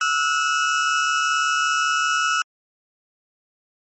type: tone pair together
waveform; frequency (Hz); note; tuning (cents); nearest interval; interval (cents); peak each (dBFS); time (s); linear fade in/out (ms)
35% pulse; 1308.8 / 1454; E6 / F#6; -13 / -31; major second; 182; -19 / -20; 0.01-2.42; 2
effects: MP3 32 kbps